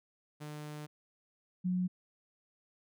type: tone pair in turn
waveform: sawtooth / sine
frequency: 150 / 181.81 Hz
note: D3 / F#3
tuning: +37 / -30 cents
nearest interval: minor third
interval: 333 cents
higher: second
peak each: -38 / -29 dBFS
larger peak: second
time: 0.4-0.87 / 1.64-1.88 s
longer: first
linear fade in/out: 20 ms
effects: none